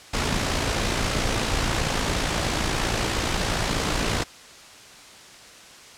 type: noise with amplitude modulation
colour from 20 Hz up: pink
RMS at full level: -22 dBFS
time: 0.13-4.24 s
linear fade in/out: 10 ms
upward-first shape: sine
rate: 57 Hz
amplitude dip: 45%
effects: white hiss -45 dBFS RMS until 5.97 s + low-pass 7000 Hz 12 dB/octave